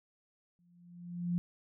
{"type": "tone with exponential growth", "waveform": "sine", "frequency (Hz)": 174.61, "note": "F3", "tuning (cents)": 0, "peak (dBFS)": -27, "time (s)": [0.59, 1.38], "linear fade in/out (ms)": 0, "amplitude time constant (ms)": 170, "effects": []}